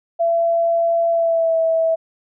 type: tone with pitch glide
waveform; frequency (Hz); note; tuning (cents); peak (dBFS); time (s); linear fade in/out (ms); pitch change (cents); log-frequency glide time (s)
sine; 673 to 652.7; E5 to E5; +36 to -17; -14; 0.19-1.96; 20; -53; 1.1-1.58
effects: none